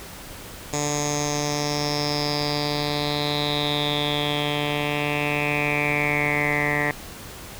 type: tone with low-pass filter sweep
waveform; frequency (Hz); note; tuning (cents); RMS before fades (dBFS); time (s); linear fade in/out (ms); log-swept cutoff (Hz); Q
10% pulse; 146.83; D3; 0; -24; 0.73-6.91; 2; 7000 to 1900; 7.9
effects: pink hiss -39 dBFS RMS until 7.59 s